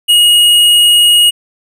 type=tone; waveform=square; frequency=2882 Hz; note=F#7; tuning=46 cents flat; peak=-5 dBFS; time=0.08-1.31 s; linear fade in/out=20 ms; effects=none